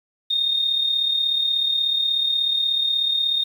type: tone with amplitude modulation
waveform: sine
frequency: 3681 Hz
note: A#7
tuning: 23 cents flat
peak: -16 dBFS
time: 0.3-3.44 s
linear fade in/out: 10 ms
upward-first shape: sine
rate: 36.5 Hz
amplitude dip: 50%
effects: 8-bit

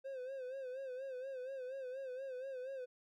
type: tone with vibrato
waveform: triangle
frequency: 522 Hz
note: C5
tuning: 4 cents flat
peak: -40 dBFS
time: 0.04-2.86 s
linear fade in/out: 20 ms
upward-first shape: sine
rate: 4.2 Hz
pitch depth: 80 cents each way
effects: none

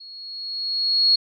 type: tone with level ramp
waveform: sine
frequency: 4321 Hz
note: C#8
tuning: 45 cents flat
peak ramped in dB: -39 to -12 dBFS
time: 0-1.16 s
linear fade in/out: 10 ms
effects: none

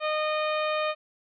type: harmonic tone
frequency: 614 Hz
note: D#5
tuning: 23 cents flat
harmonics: 1 / 2 / 3 / 4 / 5 / 6 / 7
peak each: -27 / -30 / -38 / -34 / -40 / -42 / -45 dBFS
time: 0-0.95 s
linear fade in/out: 50 ms
effects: none

